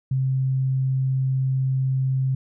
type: tone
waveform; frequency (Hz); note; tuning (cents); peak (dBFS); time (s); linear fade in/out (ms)
sine; 132.1; C3; +17; -19; 0.11-2.35; 5
effects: none